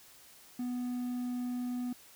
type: tone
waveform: triangle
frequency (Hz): 246.9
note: B3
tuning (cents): 0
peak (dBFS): -31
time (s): 0.59-1.93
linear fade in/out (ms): 5
effects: white hiss -57 dBFS RMS until 2.15 s